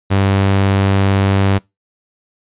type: tone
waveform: sawtooth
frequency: 97.8 Hz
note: G2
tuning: 4 cents flat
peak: -7 dBFS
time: 0.1-1.59 s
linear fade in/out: 20 ms
effects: noise-tail reverb RT60 0.2 s tail -24 dB re dry + resampled to 8000 Hz